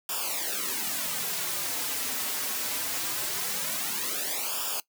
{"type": "noise with flanger", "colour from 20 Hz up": "white", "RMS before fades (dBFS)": -31, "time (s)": [0.09, 4.8], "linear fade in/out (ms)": 2, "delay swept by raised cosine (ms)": [0.48, 5.88], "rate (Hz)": 0.22, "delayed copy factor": -0.9, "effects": ["noise-tail reverb RT60 0.1 s tail -19 dB re dry", "high-pass 150 Hz 12 dB/octave"]}